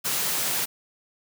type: high-pass noise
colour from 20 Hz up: white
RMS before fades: -26 dBFS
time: 0.04-0.66 s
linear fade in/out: 20 ms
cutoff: 110 Hz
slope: 96 dB/octave
effects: none